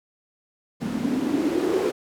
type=noise with band-pass filter sweep; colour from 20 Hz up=white; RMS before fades=-24 dBFS; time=0.8-1.92 s; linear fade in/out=20 ms; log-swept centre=210 to 410 Hz; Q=8; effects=none